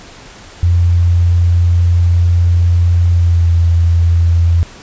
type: tone with pitch glide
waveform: sine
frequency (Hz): 86.8 to 84.72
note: F2 to E2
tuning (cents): -10 to +48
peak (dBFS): -7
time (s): 0.63-4.63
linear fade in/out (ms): 0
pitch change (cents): -42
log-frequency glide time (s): 3.11-3.49
effects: pink hiss -36 dBFS RMS until 4.82 s + resampled to 16000 Hz